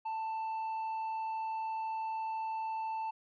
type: tone with tanh clipping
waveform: sine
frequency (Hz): 886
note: A5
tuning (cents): +12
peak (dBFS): -35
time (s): 0.05-3.11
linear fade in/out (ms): 10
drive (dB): 4
effects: none